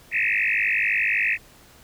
sine tone with frequency modulation, 2222 Hz, C#7, 4 cents sharp, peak -19 dBFS, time 0.11-1.38 s, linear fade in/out 50 ms, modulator 51.8 Hz, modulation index 7.7, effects pink hiss -51 dBFS RMS until 1.83 s

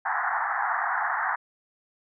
pink band-pass noise, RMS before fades -27 dBFS, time 0.05-1.36 s, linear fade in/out 10 ms, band 720 to 1900 Hz, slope 96 dB/octave, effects none

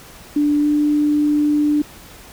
sine tone with pitch glide, 293.7 to 296.4 Hz, D4 to D4, 0 to +16 cents, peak -13 dBFS, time 0.36-1.82 s, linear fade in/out 5 ms, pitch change +16 cents, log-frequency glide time 0.61-0.66 s, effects pink hiss -41 dBFS RMS until 2.32 s

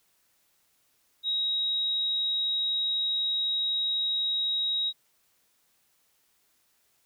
sine tone, 3807 Hz, A#7, 36 cents sharp, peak -25 dBFS, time 1.23-4.93 s, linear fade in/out 50 ms, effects white hiss -69 dBFS RMS until 7.05 s

